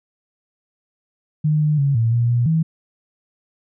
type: tone with pitch steps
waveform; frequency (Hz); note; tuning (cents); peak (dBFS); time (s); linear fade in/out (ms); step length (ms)
sine; 152.5 / 151.2 / 139.9 / 114.3 / 118.6 / 120.3 / 161.2; D#3 / D#3 / C#3 / A#2 / A#2 / B2 / E3; -34 / -49 / +16 / -34 / +30 / -45 / -38; -14; 1.44-2.63; 10; 170
effects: none